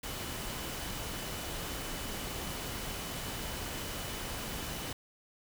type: tone in noise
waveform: sine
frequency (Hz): 2988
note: F#7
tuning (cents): +16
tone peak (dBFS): -50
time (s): 0.03-4.93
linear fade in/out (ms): 5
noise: pink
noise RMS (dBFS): -39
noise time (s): 0.03-4.93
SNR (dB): -14
effects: none